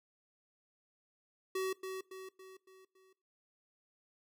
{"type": "tone with echo", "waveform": "square", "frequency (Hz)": 378.1, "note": "F#4", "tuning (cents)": 38, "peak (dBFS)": -34, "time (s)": [1.55, 1.73], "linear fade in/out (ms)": 5, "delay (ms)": 280, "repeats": 5, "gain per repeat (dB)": -6, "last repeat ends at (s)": 3.13, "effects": ["noise-tail reverb RT60 0.3 s tail -20 dB re dry"]}